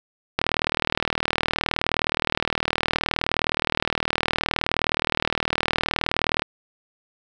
click train, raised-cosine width 0.3 ms, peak -4 dBFS, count 238, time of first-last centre 0.39-6.421 s, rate 39.3 Hz, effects none

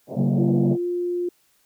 white band-pass noise, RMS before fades -32 dBFS, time 0.07-0.78 s, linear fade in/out 50 ms, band 120 to 680 Hz, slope 48 dB/octave
sine chord, F# major, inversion second, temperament equal with one note detuned, 138.59 / 189.1 / 233.1 Hz, C#3 / F#3 / A#3, 0 / +38 / 0 cents, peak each -21 / -22 / -23 dBFS, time 0.15-0.77 s, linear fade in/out 50 ms
sine tone with pitch glide, 342.1 to 352.5 Hz, F4 to F4, -36 to +16 cents, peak -22 dBFS, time 0.38-1.29 s, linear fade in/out 5 ms, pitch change +52 cents, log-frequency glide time 0.64-0.86 s
effects white hiss -63 dBFS RMS until 1.65 s

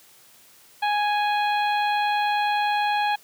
harmonic tone, 830.6 Hz, G#5, in tune, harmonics 1 / 2 / 3 / 4 / 5, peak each -21 / -29 / -31 / -34 / -38 dBFS, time 0.82-3.16 s, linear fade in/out 10 ms, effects white hiss -53 dBFS RMS until 3.23 s + high-pass 80 Hz 12 dB/octave

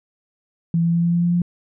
sine tone with pitch steps, 167.5 / 168.67 / 169.84 / 171.02 / 172.21 / 173.41 / 174.61 Hz, E3 / E3 / F3 / F3 / F3 / F3 / F3, +28 / +40 / -48 / -36 / -24 / -12 / 0 cents, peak -15 dBFS, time 0.74-1.419 s, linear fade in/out 2 ms, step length 97 ms, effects none

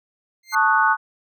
20% pulse tone with exponential growth, 2100 Hz, C7, 6 cents sharp, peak -19 dBFS, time 0.43-0.55 s, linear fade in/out 5 ms, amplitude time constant 26 ms
sine chord, D# half-diminished seventh, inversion second, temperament equal, 880 / 1108.7 / 1244.5 / 1480 Hz, A5 / C#6 / D#6 / F#6, 0 / 0 / 0 / 0 cents, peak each -19 / -21 / -22 / -18 dBFS, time 0.52-0.97 s, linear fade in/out 50 ms
effects none

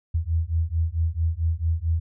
sine beating tone pair, 80 / 84.5 Hz, D#2 / E2, +49 / +43 cents, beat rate 4.5 Hz, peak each -24 dBFS, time 0.14-2 s, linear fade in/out 10 ms, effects none

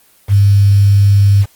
sine tone with quantisation, 100.2 Hz, G2, 38 cents sharp, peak -5 dBFS, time 0.28-1.46 s, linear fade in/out 50 ms, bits 5, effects white hiss -49 dBFS RMS until 1.55 s + Opus 24 kbps

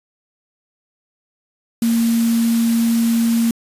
sine tone in noise, 230.7 Hz, A#3, 18 cents flat, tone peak -13 dBFS, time 1.82-3.51 s, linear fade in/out 2 ms, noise white, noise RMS -29 dBFS, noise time 1.82-3.51 s, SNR +13 dB, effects resampled to 32000 Hz

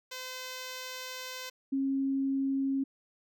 5% pulse / sine tone pair in turn, 512 / 271.2 Hz, C5 / C#4, -38 / -38 cents, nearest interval major seventh, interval 1100 cents, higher first, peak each -27 dBFS, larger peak neither, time 0.11-1.5 / 1.72-2.84 s, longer first, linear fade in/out 10 ms, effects none

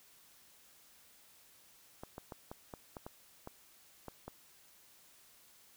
clicks, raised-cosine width 1 ms, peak -30 dBFS, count 10, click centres 2.035 / 2.181 / 2.322 / 2.515 / 2.738 / 2.968 / 3.065 / 3.474 / 4.083 / 4.28 s, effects white hiss -63 dBFS RMS until 5.76 s

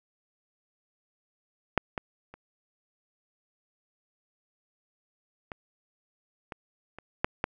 clicks, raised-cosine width 0.5 ms, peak -6 / -16 / -30 / -22 / -22 / -27 / -8 / -11 dBFS, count 8, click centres 1.777 / 1.978 / 2.34 / 5.518 / 6.522 / 6.986 / 7.245 / 7.441 s, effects none

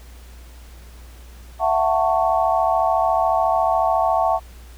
sine chord, F# minor seventh, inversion third, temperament just, 666 / 740 / 888 / 1110 Hz, E5 / F#5 / A5 / C#6, +18 / 0 / +16 / +2 cents, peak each -20 / -20 / -22 / -24 dBFS, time 1.59-4.4 s, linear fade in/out 50 ms, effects added 60 Hz sine -39 dBFS peak until 4.77 s + pink hiss -49 dBFS RMS until 4.77 s

